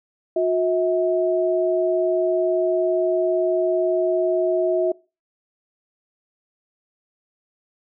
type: tone pair together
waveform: sine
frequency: 361.5 / 643.7 Hz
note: F#4 / E5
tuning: -40 / -41 cents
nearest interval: minor seventh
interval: 999 cents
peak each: -20 dBFS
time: 0.36-4.92 s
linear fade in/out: 5 ms
effects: noise-tail reverb RT60 0.3 s tail -22 dB re dry